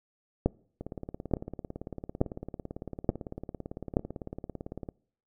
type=two click trains; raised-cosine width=2 ms; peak=-9 / -24 dBFS; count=5 / 74; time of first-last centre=0.46-3.969 / 0.81-4.888 s; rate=1.14 / 17.9 Hz; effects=noise-tail reverb RT60 0.6 s tail -26 dB re dry